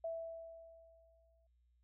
sine tone with exponential decay, 659.3 Hz, E5, in tune, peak -37 dBFS, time 0.04-1.47 s, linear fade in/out 5 ms, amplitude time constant 310 ms, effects added 60 Hz sine -70 dBFS peak until 1.83 s

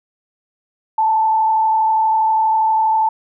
sine tone with frequency modulation, 880 Hz, A5, in tune, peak -12 dBFS, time 0.98-3.09 s, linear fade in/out 5 ms, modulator 32.4 Hz, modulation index 0.54, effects none

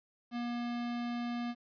square tone, 239.2 Hz, A#3, 45 cents sharp, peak -35 dBFS, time 0.31-1.55 s, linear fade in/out 50 ms, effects resampled to 11025 Hz + 11-bit

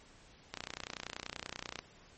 click train, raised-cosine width 0.2 ms, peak -21 dBFS, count 39, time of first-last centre 0.54-1.79 s, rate 30.4 Hz, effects pink hiss -60 dBFS RMS until 2.17 s + MP3 32 kbps

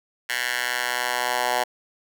10% pulse tone with high-pass filter sweep, 123.47 Hz, B2, in tune, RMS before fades -25 dBFS, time 0.29-1.64 s, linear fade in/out 10 ms, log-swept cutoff 1800 to 810 Hz, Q 1.8, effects none

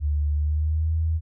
sine tone with pitch glide, 73.8 to 80.48 Hz, D2 to E2, +9 to -41 cents, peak -20 dBFS, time 0-1.21 s, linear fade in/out 50 ms, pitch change +150 cents, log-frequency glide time 0.34-0.94 s, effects none

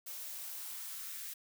blue noise with high-pass filter sweep, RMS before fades -44 dBFS, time 0.06-1.34 s, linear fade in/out 10 ms, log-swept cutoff 440 to 1700 Hz, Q 1.6, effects none

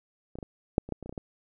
clicks, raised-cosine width 2 ms, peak -28 / -24 / -25 / -8 / -27 / -17 / -27 / -29 / -23 / -29 / -21 dBFS, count 11, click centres 0.355 / 0.387 / 0.428 / 0.781 / 0.89 / 0.923 / 1.027 / 1.06 / 1.094 / 1.126 / 1.178 s, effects none

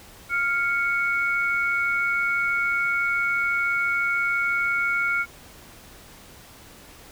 sine tone pair together, 1396.9 / 2217 Hz, F6 / C#7, 0 / 0 cents, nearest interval minor sixth, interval 800 cents, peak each -23 / -24 dBFS, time 0.29-5.26 s, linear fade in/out 50 ms, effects pink hiss -47 dBFS RMS until 7.11 s

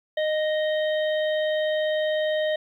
harmonic tone with a mistuned harmonic, 622.3 Hz, D#5, in tune, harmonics 1 / 3 / 5 / 6, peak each -22 / -32 / -36 / -38 dBFS, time 0.17-2.56 s, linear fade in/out 5 ms, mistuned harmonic 1, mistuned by -16 cents, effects 10-bit

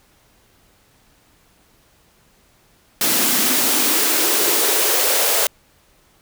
white noise with high-pass filter sweep, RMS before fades -17 dBFS, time 3.01-5.47 s, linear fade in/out 2 ms, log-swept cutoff 210 to 530 Hz, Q 4, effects pink hiss -56 dBFS RMS until 6.21 s

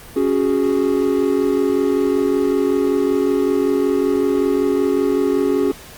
triangle chord, C# suspended fourth, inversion none, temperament equal, 277.2 / 370 / 415.3 Hz, C#4 / F#4 / G#4, 0 / 0 / 0 cents, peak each -17 dBFS, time 0.16-5.72 s, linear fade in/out 5 ms, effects pink hiss -39 dBFS RMS until 5.97 s + Opus 32 kbps

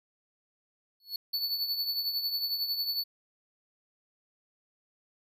square tone with exponential growth, 4400 Hz, C#8, 14 cents flat, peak -29 dBFS, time 1-1.16 s, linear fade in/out 2 ms, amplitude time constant 33 ms
square tone with tremolo, 4458 Hz, C#8, 9 cents sharp, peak -27 dBFS, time 1.33-3.04 s, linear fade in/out 10 ms, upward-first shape triangle, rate 11 Hz, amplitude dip 65%
effects none

